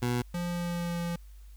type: tone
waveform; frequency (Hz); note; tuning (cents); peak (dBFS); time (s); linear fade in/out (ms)
20% pulse; 122; B2; -21; -22; 0.02-0.22; 5
type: tone with pitch glide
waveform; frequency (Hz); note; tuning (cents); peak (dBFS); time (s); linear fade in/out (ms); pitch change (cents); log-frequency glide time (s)
square; 174.61 to 171.61; F3 to F3; 0 to -30; -31; 0.34-1.16; 5; -30; 0.49-0.99
effects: added 50 Hz sine -46 dBFS peak until 1.56 s + white hiss -65 dBFS RMS until 1.56 s